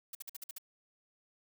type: noise bursts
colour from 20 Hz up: blue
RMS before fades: -43 dBFS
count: 7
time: 0.13-0.583 s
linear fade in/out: 5 ms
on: 21 ms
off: 51 ms
effects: none